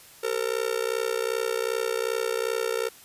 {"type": "tone with amplitude modulation", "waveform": "45% pulse", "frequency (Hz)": 456.1, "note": "A#4", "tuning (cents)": -38, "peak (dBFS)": -21, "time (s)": [0.23, 2.89], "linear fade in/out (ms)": 10, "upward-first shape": "sine", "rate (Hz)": 62.6, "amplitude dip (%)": 100, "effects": ["white hiss -50 dBFS RMS until 3.04 s", "resampled to 32000 Hz"]}